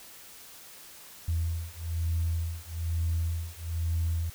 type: beating tone pair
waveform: sine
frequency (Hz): 82.41 / 83.51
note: E2 / E2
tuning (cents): 0 / +23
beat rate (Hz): 1.1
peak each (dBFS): -30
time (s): 1.28-4.3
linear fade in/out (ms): 5
effects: tanh soft clip ceiling -20 dBFS + white hiss -49 dBFS RMS until 4.34 s